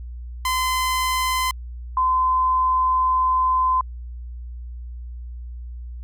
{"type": "tone pair in turn", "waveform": ["sawtooth", "sine"], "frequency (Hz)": [1027, 1027], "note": ["C6", "C6"], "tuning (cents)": [-33, -33], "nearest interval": "unison", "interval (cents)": 0, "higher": "neither", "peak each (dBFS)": -16, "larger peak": "neither", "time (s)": [[0.45, 1.51], [1.97, 3.81]], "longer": "second", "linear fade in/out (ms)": 2, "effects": ["added 60 Hz sine -31 dBFS peak until 6.03 s"]}